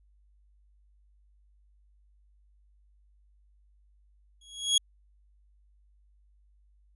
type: tone with exponential growth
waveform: sawtooth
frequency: 3322 Hz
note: G#7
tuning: in tune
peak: -15 dBFS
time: 4.41-4.78 s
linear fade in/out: 5 ms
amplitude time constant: 80 ms
effects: added 50 Hz sine -60 dBFS peak until 6.95 s + resampled to 24000 Hz